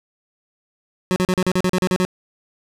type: tone bursts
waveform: 25% pulse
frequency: 183.5 Hz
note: F#3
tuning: 14 cents flat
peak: -12 dBFS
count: 11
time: 1.11-2.05 s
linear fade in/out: 0 ms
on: 50 ms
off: 39 ms
effects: low-pass 11000 Hz 12 dB/octave